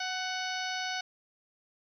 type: harmonic tone with a mistuned harmonic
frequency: 741 Hz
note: F#5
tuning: 2 cents sharp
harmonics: 1 / 2 / 3 / 4 / 5 / 6 / 7 / 8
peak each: -37 / -37 / -41 / -41 / -43 / -42 / -45 / -45 dBFS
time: 0-1.01 s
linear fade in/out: 5 ms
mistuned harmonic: 2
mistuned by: +19 cents
effects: 11-bit